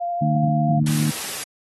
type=tone with vibrato; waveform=sine; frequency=696 Hz; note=F5; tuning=6 cents flat; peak=-22 dBFS; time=0-0.8 s; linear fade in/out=20 ms; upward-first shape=sine; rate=12 Hz; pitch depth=11 cents each way
type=harmonic tone; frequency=75.8 Hz; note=D#2; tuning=45 cents flat; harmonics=2 / 3 / 4; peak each=-19 / -23 / -30 dBFS; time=0.21-1.11 s; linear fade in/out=10 ms
type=high-pass noise; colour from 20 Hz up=white; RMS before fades=-29 dBFS; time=0.86-1.44 s; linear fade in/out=5 ms; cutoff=120 Hz; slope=12 dB/octave
effects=AAC 32 kbps